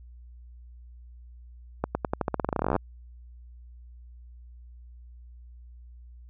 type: accelerating click train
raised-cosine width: 1 ms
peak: -11 dBFS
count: 23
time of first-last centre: 1.84-2.763 s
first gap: 110 ms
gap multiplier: 0.89
effects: added 60 Hz sine -45 dBFS peak until 6.29 s